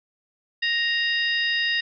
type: harmonic tone with a mistuned harmonic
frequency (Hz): 932.3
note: A#5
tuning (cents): 0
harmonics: 2 / 3 / 4 / 5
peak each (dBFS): -23 / -27 / -29 / -31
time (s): 0.62-1.81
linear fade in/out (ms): 10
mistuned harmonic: 5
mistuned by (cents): +90
effects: none